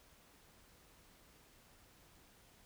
silence, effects pink hiss -65 dBFS RMS until 2.65 s

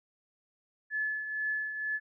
sine tone with tremolo, 1723 Hz, A6, 37 cents flat, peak -28 dBFS, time 0.9-2 s, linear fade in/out 50 ms, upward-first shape triangle, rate 2.1 Hz, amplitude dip 60%, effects none

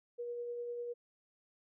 sine tone with tremolo, 479.2 Hz, A#4, 48 cents sharp, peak -37 dBFS, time 0.18-0.94 s, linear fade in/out 20 ms, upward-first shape sine, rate 10 Hz, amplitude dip 25%, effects none

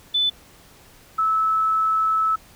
sine tone pair in turn, 3500 / 1304.2 Hz, A7 / E6, -10 / -19 cents, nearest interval octave + perfect fourth, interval 1709 cents, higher first, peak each -17 dBFS, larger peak neither, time 0.14-0.3 / 1.18-2.36 s, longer second, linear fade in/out 10 ms, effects pink hiss -50 dBFS RMS until 2.55 s

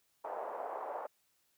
white band-pass noise, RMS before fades -41 dBFS, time 0.24-1.07 s, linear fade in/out 10 ms, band 520 to 880 Hz, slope 24 dB/octave, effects white hiss -75 dBFS RMS until 1.57 s

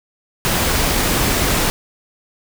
pink noise, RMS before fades -17 dBFS, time 0.45-1.7 s, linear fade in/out 0 ms, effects none

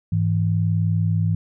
sine tone pair together, 103 / 163.39 Hz, G#2 / E3, -14 / -15 cents, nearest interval minor sixth, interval 799 cents, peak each -19 / -21 dBFS, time 0.12-1.35 s, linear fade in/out 5 ms, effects none

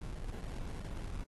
brown noise with sample-and-hold, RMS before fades -41 dBFS, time 0.01-1.24 s, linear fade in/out 10 ms, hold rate 1225 Hz, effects AAC 32 kbps

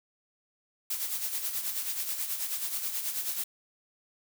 blue noise with tremolo, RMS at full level -31 dBFS, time 0.9-3.44 s, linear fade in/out 5 ms, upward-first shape sine, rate 9.3 Hz, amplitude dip 55%, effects none

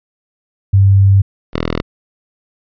sine / 5% pulse tone pair in turn, 98 / 40.68 Hz, G2 / E1, 0 / -22 cents, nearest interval octave + minor third, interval 1522 cents, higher first, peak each -5 dBFS, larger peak neither, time 0.73-1.22 / 1.53-1.82 s, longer first, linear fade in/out 10 ms, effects resampled to 11025 Hz

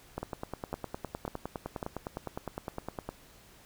two click trains, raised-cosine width 1 ms, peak -21 / -20 dBFS, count 29 / 4, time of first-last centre 0.23-3.09 / 0.18-1.828 s, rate 9.79 / 1.82 Hz, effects pink hiss -57 dBFS RMS until 3.65 s

